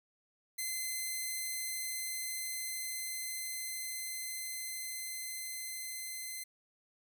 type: tone with level ramp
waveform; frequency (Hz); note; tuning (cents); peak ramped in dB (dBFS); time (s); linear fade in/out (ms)
5% pulse; 2059; C7; -28; -25 to -30; 0.58-6.44; 10
effects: none